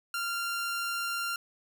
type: tone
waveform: sawtooth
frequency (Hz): 1387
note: F6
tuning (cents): -12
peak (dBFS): -27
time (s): 0.14-1.36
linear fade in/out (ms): 2
effects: none